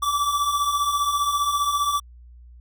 square beating tone pair, 1146 / 1161 Hz, D6 / D6, -43 / -20 cents, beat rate 15 Hz, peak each -28 / -22 dBFS, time 0.02-2 s, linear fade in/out 10 ms, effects added 60 Hz sine -43 dBFS peak until 2.6 s

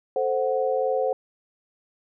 sine chord, F# diminished, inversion first, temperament equal, 440 / 523.3 / 740 Hz, A4 / C5 / F#5, 0 / 0 / 0 cents, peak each -27 / -23 / -28 dBFS, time 0.16-1.13 s, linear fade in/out 2 ms, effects none

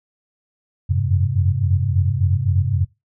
sine tone cluster, 89.4 / 93 / 101.2 / 133 Hz, F2 / F#2 / G#2 / C3, +41 / +9 / -44 / +29 cents, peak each -21 dBFS, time 0.89-2.85 s, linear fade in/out 20 ms, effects noise-tail reverb RT60 0.2 s tail -19 dB re dry

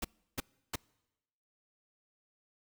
pink noise bursts, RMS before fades -35 dBFS, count 3, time 0.02-0.758 s, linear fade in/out 5 ms, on 26 ms, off 330 ms, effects noise-tail reverb RT60 1.0 s tail -26 dB re dry

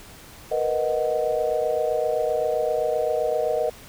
sine chord, B major seventh, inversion third, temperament equal, 466.2 / 493.9 / 622.3 / 740 Hz, A#4 / B4 / D#5 / F#5, 0 / 0 / 0 / 0 cents, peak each -26 / -27 / -24 / -30 dBFS, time 0.51-3.7 s, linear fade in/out 10 ms, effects pink hiss -45 dBFS RMS until 3.88 s

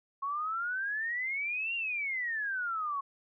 sine exponential two-way sweep, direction up then down, 1090 to 2800 to 1090 Hz, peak -31 dBFS, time 0.22-3.01 s, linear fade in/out 10 ms, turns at 1.75 s, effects none

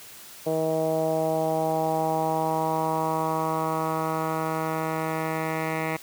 10% pulse tone with low-pass filter sweep, 159.5 Hz, D#3, 43 cents sharp, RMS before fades -26 dBFS, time 0.46-5.97 s, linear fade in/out 10 ms, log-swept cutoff 570 to 2000 Hz, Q 3.3, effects white hiss -45 dBFS RMS until 6.02 s + high-pass 60 Hz 12 dB/octave

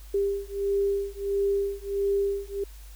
sine beating tone pair, 397.8 / 399.3 Hz, G4 / G4, +25 / +32 cents, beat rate 1.5 Hz, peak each -27 dBFS, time 0.14-2.64 s, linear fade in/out 5 ms, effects added 50 Hz sine -42 dBFS peak until 2.95 s + white hiss -54 dBFS RMS until 2.95 s

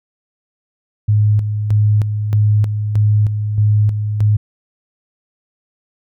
sine tone with tremolo, 105.4 Hz, G#2, 26 cents sharp, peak -9 dBFS, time 1.08-4.37 s, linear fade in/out 10 ms, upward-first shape square, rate 1.6 Hz, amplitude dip 55%, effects none

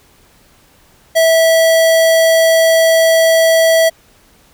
square tone, 653 Hz, E5, 17 cents flat, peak -8 dBFS, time 1.15-3.9 s, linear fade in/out 20 ms, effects pink hiss -49 dBFS RMS until 4.53 s

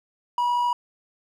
triangle tone with amplitude modulation, 969 Hz, B5, 33 cents flat, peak -17 dBFS, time 0.38-0.73 s, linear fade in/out 2 ms, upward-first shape sine, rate 53.6 Hz, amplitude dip 25%, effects none

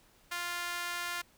sawtooth tone with high-pass filter, 349.2 Hz, F4, in tune, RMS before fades -37 dBFS, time 0.31-1.22 s, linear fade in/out 10 ms, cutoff 1400 Hz, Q 1.3, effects pink hiss -64 dBFS RMS until 1.37 s

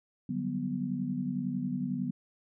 sine chord, G major seventh, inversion second, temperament equal, 146.83 / 185 / 196 / 246.9 Hz, D3 / F#3 / G3 / B3, 0 / 0 / 0 / 0 cents, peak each -38 / -36 / -38 / -33 dBFS, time 0.29-2.11 s, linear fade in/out 5 ms, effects none

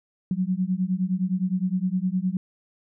sine beating tone pair, 180.1 / 189.8 Hz, F#3 / F#3, -46 / +44 cents, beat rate 9.7 Hz, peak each -25 dBFS, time 0.31-2.37 s, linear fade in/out 2 ms, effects none

